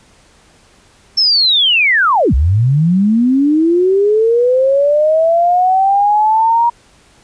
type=linear two-way sweep; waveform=sine; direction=down then up; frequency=5400 to 60 to 951 Hz; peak=-8 dBFS; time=1.17-6.7 s; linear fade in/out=10 ms; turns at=2.34 s; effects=pink hiss -48 dBFS RMS until 7.23 s + resampled to 22050 Hz